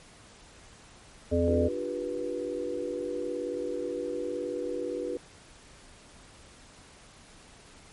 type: harmonic tone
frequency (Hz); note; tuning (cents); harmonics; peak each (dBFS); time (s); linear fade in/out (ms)
85.6; F2; -34; 1 / 3 / 5 / 7; -28 / -28 / -28 / -28; 1.31-1.69; 20
type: chord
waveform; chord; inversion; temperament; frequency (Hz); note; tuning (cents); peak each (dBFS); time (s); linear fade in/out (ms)
sine; G dominant seventh; second; just; 294 / 352.8 / 392 / 490; D4 / F4 / G4 / B4; +2 / +18 / 0 / -14; -38 / -36 / -38 / -33; 1.48-5.17; 0
effects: pink hiss -53 dBFS RMS until 7.92 s + MP3 48 kbps